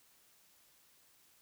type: silence
effects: white hiss -67 dBFS RMS until 1.41 s